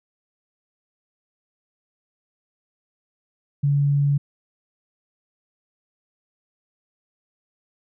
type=tone; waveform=sine; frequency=142.4 Hz; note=C#3; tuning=47 cents sharp; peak=-16 dBFS; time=3.63-4.18 s; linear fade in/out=10 ms; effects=none